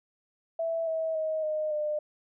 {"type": "tone with pitch steps", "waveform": "sine", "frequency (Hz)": [659.3, 644.6, 630.3, 616.2, 602.5], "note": ["E5", "E5", "D#5", "D#5", "D5"], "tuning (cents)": [0, -39, 22, -17, 44], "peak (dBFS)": -27, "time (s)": [0.59, 1.99], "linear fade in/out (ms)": 5, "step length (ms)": 280, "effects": []}